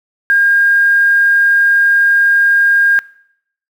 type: tone with quantisation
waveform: sine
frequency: 1614 Hz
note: G#6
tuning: 50 cents flat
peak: -7 dBFS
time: 0.3-2.99 s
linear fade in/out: 0 ms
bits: 6
effects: noise-tail reverb RT60 0.7 s tail -22 dB re dry